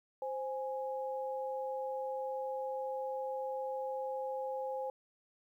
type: tone pair together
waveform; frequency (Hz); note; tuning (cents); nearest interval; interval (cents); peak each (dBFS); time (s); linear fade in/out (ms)
sine; 523.2 / 830.6; C5 / G#5; 0 / 0; minor sixth; 800; -37 / -40; 0.22-4.9; 2
effects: 12-bit